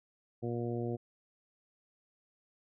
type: harmonic tone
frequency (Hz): 118.9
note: A#2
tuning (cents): +35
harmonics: 1 / 2 / 3 / 4 / 5 / 6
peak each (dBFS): -37 / -39 / -38 / -41 / -47 / -47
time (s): 0.42-0.97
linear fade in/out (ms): 20
effects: none